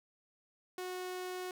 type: tone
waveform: sawtooth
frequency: 366 Hz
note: F#4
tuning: 19 cents flat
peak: -35 dBFS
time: 0.78-1.51 s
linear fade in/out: 2 ms
effects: none

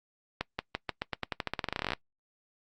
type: accelerating click train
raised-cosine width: 0.3 ms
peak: -14 dBFS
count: 24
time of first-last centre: 0.41-1.934 s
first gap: 180 ms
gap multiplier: 0.89
effects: noise-tail reverb RT60 0.1 s tail -21 dB re dry + Opus 48 kbps

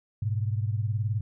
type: beating tone pair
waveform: sine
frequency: 103.83 / 122.83 Hz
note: G#2 / B2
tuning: 0 / -9 cents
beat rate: 19 Hz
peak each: -26 / -31 dBFS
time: 0.22-1.21 s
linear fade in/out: 5 ms
effects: none

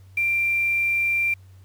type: tone with quantisation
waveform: sine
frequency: 2367 Hz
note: D7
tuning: 13 cents sharp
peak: -19 dBFS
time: 0.17-1.34 s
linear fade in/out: 5 ms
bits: 7
effects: added 94 Hz sine -45 dBFS peak until 1.64 s + pink hiss -62 dBFS RMS until 1.64 s

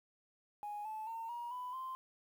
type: tone with pitch steps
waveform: sine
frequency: 830 / 868.8 / 909.3 / 951.8 / 996.2 / 1042.7 Hz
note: G#5 / A5 / A#5 / A#5 / B5 / C6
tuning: -1 / -22 / -43 / +36 / +15 / -6 cents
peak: -39 dBFS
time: 0.63-1.95 s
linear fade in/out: 0 ms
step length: 220 ms
effects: tanh soft clip ceiling -37 dBFS + 11-bit

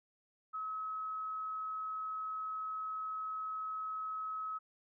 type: tone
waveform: sine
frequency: 1283 Hz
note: E6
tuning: 47 cents flat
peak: -37 dBFS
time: 0.53-4.59 s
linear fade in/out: 20 ms
effects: none

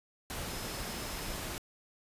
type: tone in noise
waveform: sine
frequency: 5170 Hz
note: E8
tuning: 34 cents flat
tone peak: -50 dBFS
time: 0.5-1.35 s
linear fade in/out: 0 ms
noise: pink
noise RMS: -39 dBFS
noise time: 0.3-1.58 s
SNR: -14 dB
effects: resampled to 32000 Hz

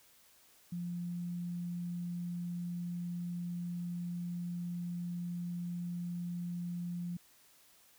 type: tone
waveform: sine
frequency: 174.61 Hz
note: F3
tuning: in tune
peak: -36 dBFS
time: 0.72-7.17 s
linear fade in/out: 5 ms
effects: white hiss -64 dBFS RMS until 7.98 s

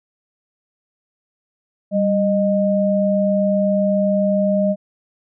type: tone pair together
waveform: sine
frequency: 196 / 615.8 Hz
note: G3 / D#5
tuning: 0 / -18 cents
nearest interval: octave + minor sixth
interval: 1982 cents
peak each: -17 dBFS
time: 1.91-4.76 s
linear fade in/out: 50 ms
effects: none

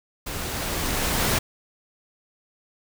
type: noise with level ramp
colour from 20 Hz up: pink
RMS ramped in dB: -32 to -21 dBFS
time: 0.26-1.39 s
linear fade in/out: 10 ms
effects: none

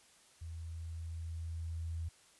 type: tone with level ramp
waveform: sine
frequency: 82.41 Hz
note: E2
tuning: in tune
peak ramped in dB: -42 to -36 dBFS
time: 0.41-2.09 s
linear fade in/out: 10 ms
effects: white hiss -64 dBFS RMS until 2.39 s + resampled to 24000 Hz

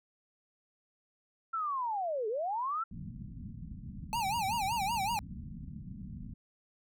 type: linear two-way sweep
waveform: sine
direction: down then up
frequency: 1366 to 411.8 to 1366 Hz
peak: -31 dBFS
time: 1.53-2.84 s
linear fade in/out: 10 ms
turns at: 2.28 s
type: low-pass noise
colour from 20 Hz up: white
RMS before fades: -44 dBFS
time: 2.91-6.34 s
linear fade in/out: 5 ms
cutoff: 230 Hz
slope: 48 dB/octave
type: tone with vibrato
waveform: square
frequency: 852 Hz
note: G#5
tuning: 44 cents sharp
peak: -31 dBFS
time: 4.13-5.19 s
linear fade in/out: 0 ms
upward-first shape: sine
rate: 5.3 Hz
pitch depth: 200 cents each way
effects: none

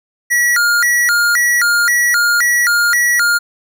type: tone with vibrato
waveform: square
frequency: 1653 Hz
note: G#6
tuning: 9 cents flat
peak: -11 dBFS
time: 0.3-3.39 s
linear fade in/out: 20 ms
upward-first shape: square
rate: 1.9 Hz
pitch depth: 270 cents each way
effects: none

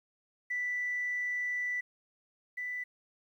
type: tone pair in turn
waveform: sine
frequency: 1975.5 / 1984.6 Hz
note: B6 / B6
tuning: 0 / +8 cents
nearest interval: unison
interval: 8 cents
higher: second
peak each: -30 / -34 dBFS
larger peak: first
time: 0.5-1.81 / 2.57-2.84 s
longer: first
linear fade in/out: 10 ms
effects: tanh soft clip ceiling -26 dBFS + 11-bit

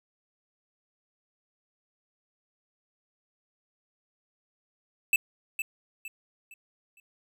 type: tone with echo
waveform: square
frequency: 2637 Hz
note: E7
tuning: in tune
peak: -20 dBFS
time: 5.13-5.16 s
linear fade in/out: 2 ms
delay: 460 ms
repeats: 4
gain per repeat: -9 dB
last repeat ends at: 7 s
effects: none

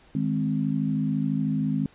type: chord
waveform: sine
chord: Ab major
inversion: second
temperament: equal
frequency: 155.56 / 207.7 / 261.6 Hz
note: Eb3 / Ab3 / C4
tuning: 0 / 0 / 0 cents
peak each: -27 dBFS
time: 0.15-1.86 s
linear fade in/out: 2 ms
effects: pink hiss -56 dBFS RMS until 1.94 s + resampled to 8000 Hz

